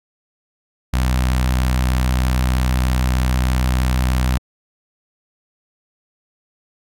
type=tone with notch filter; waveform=sawtooth; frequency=63.2 Hz; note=B1; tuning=41 cents sharp; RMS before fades=-17 dBFS; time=0.93-4.38 s; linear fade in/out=10 ms; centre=410 Hz; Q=0.88; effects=AAC 64 kbps